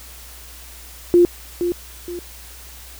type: tone with echo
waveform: sine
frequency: 349.9 Hz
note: F4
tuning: 3 cents sharp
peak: -8 dBFS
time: 1.14-1.25 s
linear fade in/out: 0 ms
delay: 470 ms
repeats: 2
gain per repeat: -9 dB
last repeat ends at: 2.19 s
effects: added 60 Hz sine -41 dBFS peak until 2.99 s + white hiss -41 dBFS RMS until 2.99 s